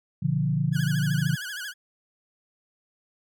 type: chord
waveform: sine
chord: B diminished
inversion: none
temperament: equal with one note detuned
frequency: 120.93 / 146.83 / 174.61 Hz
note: B2 / D3 / F3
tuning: -36 / 0 / 0 cents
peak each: -29 / -24 / -27 dBFS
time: 0.22-1.36 s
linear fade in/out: 10 ms
type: tone with vibrato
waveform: sawtooth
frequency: 1568 Hz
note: G6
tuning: in tune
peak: -29 dBFS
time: 0.72-1.74 s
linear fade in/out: 50 ms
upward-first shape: sine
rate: 13 Hz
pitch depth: 140 cents each way
effects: none